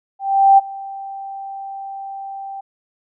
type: tone with ADSR envelope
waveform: sine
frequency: 784 Hz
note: G5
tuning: in tune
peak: -5 dBFS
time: 0.19-2.61 s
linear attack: 390 ms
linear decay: 21 ms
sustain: -22 dB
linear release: 10 ms
effects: none